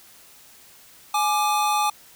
square tone pair together, 839.3 / 1187 Hz, G#5 / D6, +18 / +18 cents, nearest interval tritone, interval 600 cents, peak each -22 / -24 dBFS, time 1.14-1.9 s, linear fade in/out 5 ms, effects white hiss -50 dBFS RMS until 2.15 s

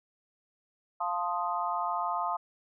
sine chord, F dominant seventh, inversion none, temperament equal, 698.5 / 880 / 1046.5 / 1244.5 Hz, F5 / A5 / C6 / Eb6, 0 / 0 / 0 / 0 cents, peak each -34 dBFS, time 1-2.37 s, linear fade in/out 10 ms, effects none

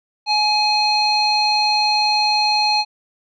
square tone with low-pass filter, 842 Hz, G#5, 24 cents sharp, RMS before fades -17 dBFS, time 0.26-2.85 s, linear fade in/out 50 ms, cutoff 4000 Hz, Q 7.2, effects none

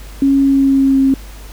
sine tone with pitch glide, 275 to 268.9 Hz, C#4 to C4, -14 to +47 cents, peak -8 dBFS, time 0.22-1.14 s, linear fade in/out 2 ms, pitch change -39 cents, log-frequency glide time 0.4-1.01 s, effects added 50 Hz sine -31 dBFS peak until 1.52 s + pink hiss -39 dBFS RMS until 1.52 s

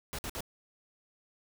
pink noise bursts, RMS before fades -38 dBFS, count 3, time 0.13-0.406 s, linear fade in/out 0 ms, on 56 ms, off 54 ms, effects none

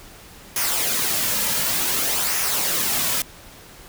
white noise with flanger, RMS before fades -22 dBFS, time 0.56-3.22 s, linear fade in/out 2 ms, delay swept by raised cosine 0.24 to 2.74 ms, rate 0.55 Hz, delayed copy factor -0.5, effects pink hiss -44 dBFS RMS until 3.88 s

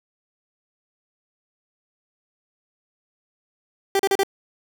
30% pulse tone bursts, 392 Hz, G4, in tune, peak -14 dBFS, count 4, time 3.95-4.234 s, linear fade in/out 2 ms, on 44 ms, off 36 ms, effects none

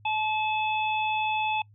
harmonic tone, 863 Hz, A5, 34 cents flat, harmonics 1 / 3 / 4, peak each -26 / -30 / -37 dBFS, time 0.05-1.62 s, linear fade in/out 5 ms, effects noise-tail reverb RT60 0.1 s tail -25 dB re dry + added 104 Hz sine -52 dBFS peak until 1.74 s

